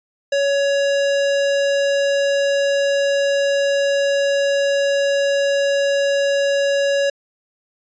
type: tone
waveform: square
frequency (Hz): 560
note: C#5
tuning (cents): +18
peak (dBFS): -16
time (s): 0.32-7.1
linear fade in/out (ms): 5
effects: resampled to 16000 Hz